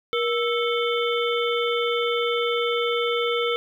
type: harmonic tone with a mistuned harmonic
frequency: 440 Hz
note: A4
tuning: in tune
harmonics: 1 / 3 / 5 / 7 / 8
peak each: -23 / -28 / -30 / -31 / -32 dBFS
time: 0.13-3.56 s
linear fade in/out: 0 ms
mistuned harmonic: 1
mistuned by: +130 cents
effects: 9-bit